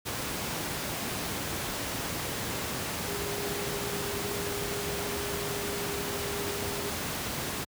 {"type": "tone in noise", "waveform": "sine", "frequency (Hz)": 405.8, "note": "G#4", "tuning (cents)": -40, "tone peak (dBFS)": -36, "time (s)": [3.07, 6.91], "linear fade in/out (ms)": 20, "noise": "pink", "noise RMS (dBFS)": -33, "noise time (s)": [0.05, 7.65], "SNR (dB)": -6, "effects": ["high-pass 80 Hz 12 dB/octave"]}